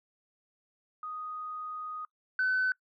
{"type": "tone pair in turn", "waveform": "sine", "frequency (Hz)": [1244.5, 1513.6], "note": ["D#6", "F#6"], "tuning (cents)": [0, 39], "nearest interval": "minor third", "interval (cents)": 339, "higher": "second", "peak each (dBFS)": [-36, -24], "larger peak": "second", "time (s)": [[1.03, 2.05], [2.39, 2.72]], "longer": "first", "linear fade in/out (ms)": 2, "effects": ["noise-tail reverb RT60 0.1 s tail -24 dB re dry", "tanh soft clip ceiling -22 dBFS"]}